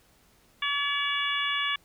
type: harmonic tone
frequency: 570 Hz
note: C#5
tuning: 48 cents sharp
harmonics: 2 / 3 / 4 / 5 / 6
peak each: -32 / -32 / -32 / -32 / -32 dBFS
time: 0.62-1.76 s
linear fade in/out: 5 ms
effects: pink hiss -62 dBFS RMS until 1.84 s